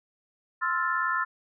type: chord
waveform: sine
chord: F major seventh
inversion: second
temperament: equal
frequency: 1046.5 / 1318.5 / 1396.9 / 1760 Hz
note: C6 / E6 / F6 / A6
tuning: 0 / 0 / 0 / 0 cents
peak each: -30 dBFS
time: 0.61-1.25 s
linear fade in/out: 20 ms
effects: none